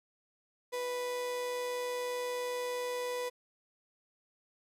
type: tone with amplitude modulation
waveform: 35% pulse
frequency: 493.9 Hz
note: B4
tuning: in tune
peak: -31 dBFS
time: 0.72-3.3 s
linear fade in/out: 20 ms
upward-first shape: sine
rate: 143 Hz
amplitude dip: 25%
effects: resampled to 32000 Hz + 11-bit